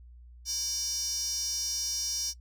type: tone with high-pass filter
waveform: square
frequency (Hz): 329.6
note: E4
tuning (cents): 0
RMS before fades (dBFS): -33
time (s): 0.45-2.34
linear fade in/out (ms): 50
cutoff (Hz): 5500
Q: 7.3
effects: noise-tail reverb RT60 0.1 s tail -18 dB re dry + added 60 Hz sine -48 dBFS peak until 2.4 s